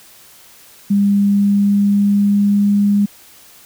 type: tone with pitch glide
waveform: sine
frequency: 201.2 to 203.3 Hz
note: G3 to G#3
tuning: +45 to -37 cents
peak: -10 dBFS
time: 0.9-3.06 s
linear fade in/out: 10 ms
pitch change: +18 cents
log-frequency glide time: 1.15-2.75 s
effects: white hiss -44 dBFS RMS until 3.65 s